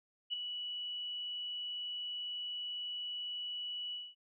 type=tone with ADSR envelope; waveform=sine; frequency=2946 Hz; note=F#7; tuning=8 cents flat; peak=-31 dBFS; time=0.3-4.15 s; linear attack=33 ms; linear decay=7 ms; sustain=-7 dB; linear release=220 ms; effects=none